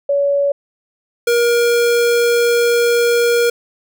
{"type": "tone pair in turn", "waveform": ["sine", "square"], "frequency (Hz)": [565, 474], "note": ["C#5", "A#4"], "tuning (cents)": [33, 29], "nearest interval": "minor third", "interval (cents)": 304, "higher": "first", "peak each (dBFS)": -12, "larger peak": "neither", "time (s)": [[0.09, 0.52], [1.27, 3.5]], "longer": "second", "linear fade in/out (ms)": 5, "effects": []}